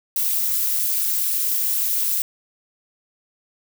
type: noise with amplitude modulation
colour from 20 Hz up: violet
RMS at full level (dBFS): -18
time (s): 0.16-2.22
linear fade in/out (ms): 2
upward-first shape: sine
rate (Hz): 211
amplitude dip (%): 75
effects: none